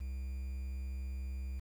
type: tone with quantisation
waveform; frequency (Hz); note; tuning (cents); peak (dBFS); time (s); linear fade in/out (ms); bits
triangle; 65.41; C2; 0; -35; 0-1.6; 10; 10
effects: none